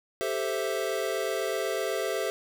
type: chord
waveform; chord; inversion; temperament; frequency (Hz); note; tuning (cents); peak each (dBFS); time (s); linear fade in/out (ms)
square; A minor seventh; third; equal; 392 / 440 / 523.3 / 659.3; G4 / A4 / C5 / E5; 0 / 0 / 0 / 0; -34; 0.21-2.3; 0
effects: none